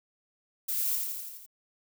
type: noise with echo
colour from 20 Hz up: violet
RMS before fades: -31 dBFS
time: 0.68-0.96 s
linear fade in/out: 10 ms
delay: 84 ms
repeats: 6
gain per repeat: -3 dB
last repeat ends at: 1.464 s
effects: none